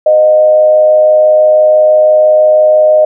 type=tone with frequency modulation; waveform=sine; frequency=617 Hz; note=D#5; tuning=15 cents flat; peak=-3 dBFS; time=0.06-3.05 s; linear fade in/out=5 ms; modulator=106 Hz; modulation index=0.33; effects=none